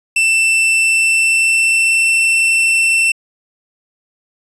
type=tone with pitch glide; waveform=45% pulse; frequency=2670 to 2687 Hz; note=E7 to E7; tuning=+22 to +33 cents; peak=-10 dBFS; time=0.16-3.12 s; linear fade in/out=5 ms; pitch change=+11 cents; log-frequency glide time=0.78-2.1 s; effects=resampled to 24000 Hz